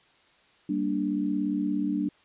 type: chord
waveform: sine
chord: G minor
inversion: none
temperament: equal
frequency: 196 / 233.1 / 293.7 Hz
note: G3 / Bb3 / D4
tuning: 0 / 0 / 0 cents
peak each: -30 / -32 / -27 dBFS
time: 0.69-2.09 s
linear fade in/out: 5 ms
effects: white hiss -61 dBFS RMS until 2.24 s + resampled to 8000 Hz